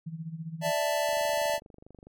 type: tone with tremolo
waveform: sine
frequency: 162.2 Hz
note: E3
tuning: 28 cents flat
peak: -32 dBFS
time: 0.06-0.72 s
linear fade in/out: 10 ms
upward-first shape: sine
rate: 15 Hz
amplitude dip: 75%
type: chord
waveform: square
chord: D suspended second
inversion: none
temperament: just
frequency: 587.3 / 660.7 / 881 Hz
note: D5 / E5 / A5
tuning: 0 / +4 / +2 cents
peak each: -30 / -31 / -33 dBFS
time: 0.61-1.6 s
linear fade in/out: 50 ms
type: click train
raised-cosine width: 2 ms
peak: -37 dBFS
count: 25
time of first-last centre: 1.09-2.07 s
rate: 24.5 Hz
effects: none